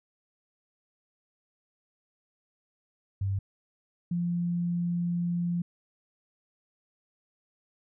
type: tone pair in turn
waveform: sine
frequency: 97.8 / 173.46 Hz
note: G2 / F3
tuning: -4 / -11 cents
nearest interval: minor seventh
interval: 993 cents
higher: second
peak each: -26 dBFS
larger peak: neither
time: 3.21-3.39 / 4.11-5.62 s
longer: second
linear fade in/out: 5 ms
effects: none